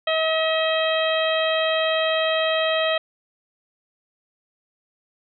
harmonic tone, 639 Hz, D#5, 46 cents sharp, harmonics 1 / 2 / 3 / 4 / 5 / 6, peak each -21 / -28 / -28 / -29 / -27 / -32 dBFS, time 0.07-2.98 s, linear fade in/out 5 ms, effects none

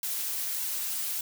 blue noise with flanger, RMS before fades -32 dBFS, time 0.03-1.21 s, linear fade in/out 2 ms, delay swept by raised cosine 1.6 to 6.5 ms, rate 1.7 Hz, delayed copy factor -0.8, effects none

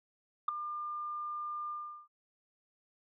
sine tone with ADSR envelope, 1200 Hz, D6, 37 cents sharp, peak -22 dBFS, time 0.48-2.08 s, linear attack 6 ms, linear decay 7 ms, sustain -14 dB, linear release 380 ms, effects tanh soft clip ceiling -21 dBFS

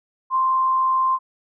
sine tone with frequency modulation, 1046.5 Hz, C6, in tune, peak -16 dBFS, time 0.3-1.19 s, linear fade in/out 50 ms, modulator 77.5 Hz, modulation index 0.2, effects none

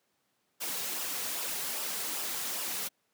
white noise with flanger, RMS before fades -35 dBFS, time 0.6-2.89 s, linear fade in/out 20 ms, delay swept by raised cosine 0.46 to 3.36 ms, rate 2.5 Hz, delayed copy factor -0.5, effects pink hiss -75 dBFS RMS until 3.13 s + high-pass 200 Hz 12 dB/octave

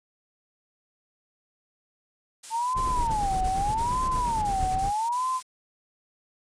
blue noise bursts, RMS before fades -38 dBFS, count 9, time 2.43-5.428 s, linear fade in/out 10 ms, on 310 ms, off 26 ms
sine tone with vibrato, 880 Hz, A5, in tune, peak -24 dBFS, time 2.5-5.41 s, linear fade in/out 50 ms, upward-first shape sine, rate 0.8 Hz, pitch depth 280 cents each way
brown noise with tremolo, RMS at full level -29 dBFS, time 2.74-4.93 s, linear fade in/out 50 ms, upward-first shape triangle, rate 8.6 Hz, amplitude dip 50%
effects resampled to 22050 Hz

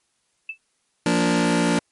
sine tone with exponential decay, 2637 Hz, E7, in tune, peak -24 dBFS, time 0.49-0.58 s, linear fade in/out 5 ms, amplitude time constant 19 ms
sawtooth chord, Bb major, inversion second, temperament just, 174.81 / 233.1 / 291.4 Hz, F3 / Bb3 / D4, +2 / 0 / -13 cents, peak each -18 dBFS, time 1.06-1.79 s, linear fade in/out 2 ms
effects white hiss -69 dBFS RMS until 1.91 s + MP3 48 kbps

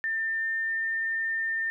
sine tone with pitch glide, 1795 to 1805.4 Hz, A6 to A6, +34 to +44 cents, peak -26 dBFS, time 0.04-1.7 s, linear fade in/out 0 ms, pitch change +10 cents, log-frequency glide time 0.19-0.88 s, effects none

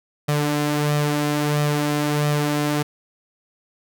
sawtooth tone with flanger, 147.8 Hz, D3, 11 cents sharp, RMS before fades -21 dBFS, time 0.28-2.83 s, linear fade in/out 10 ms, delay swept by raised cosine 1.6 to 3.9 ms, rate 1.5 Hz, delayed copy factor +0.5, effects none

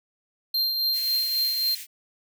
square tone with tremolo, 4177 Hz, C8, 4 cents flat, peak -21 dBFS, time 0.54-1.75 s, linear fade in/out 5 ms, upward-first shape triangle, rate 3.7 Hz, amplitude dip 45%
white high-pass noise, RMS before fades -38 dBFS, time 0.92-1.87 s, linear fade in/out 50 ms, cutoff 1800 Hz, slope 48 dB/octave
effects none

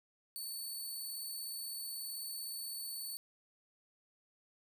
10% pulse tone, 4481 Hz, C#8, 18 cents sharp, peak -34 dBFS, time 0.36-3.17 s, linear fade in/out 0 ms, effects none

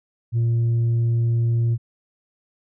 sine tone, 116.54 Hz, A#2, in tune, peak -14 dBFS, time 0.32-1.78 s, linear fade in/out 50 ms, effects tanh soft clip ceiling -16 dBFS

